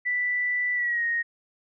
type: tone with pitch glide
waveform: sine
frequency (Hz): 1975.5 to 1867.9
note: B6 to A#6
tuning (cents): 0 to +3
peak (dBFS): -23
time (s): 0.05-1.23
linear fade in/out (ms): 20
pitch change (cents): -97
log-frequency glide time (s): 0.74-1.04
effects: none